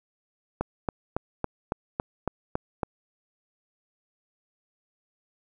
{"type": "click train", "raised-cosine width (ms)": 1, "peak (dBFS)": -12, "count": 9, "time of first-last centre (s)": [0.61, 2.832], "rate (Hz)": 3.6, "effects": ["9-bit"]}